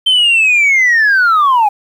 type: linear sweep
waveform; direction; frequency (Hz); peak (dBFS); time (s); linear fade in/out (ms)
sine; down; 3123 to 800; -5; 0.06-1.69; 10
effects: tanh soft clip ceiling -5 dBFS + 7-bit